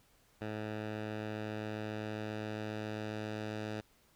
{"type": "tone with low-pass filter sweep", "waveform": "10% pulse", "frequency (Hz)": 107.4, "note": "A2", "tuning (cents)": -41, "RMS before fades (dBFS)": -40, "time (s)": [0.41, 3.81], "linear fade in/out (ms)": 5, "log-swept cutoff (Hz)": [2800, 4600], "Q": 0.83, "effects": ["pink hiss -68 dBFS RMS until 4.15 s"]}